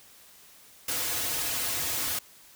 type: noise with comb filter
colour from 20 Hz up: white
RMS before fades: -30 dBFS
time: 0.88-2.19 s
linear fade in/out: 5 ms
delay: 5.1 ms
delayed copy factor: -0.95
effects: white hiss -54 dBFS RMS until 2.55 s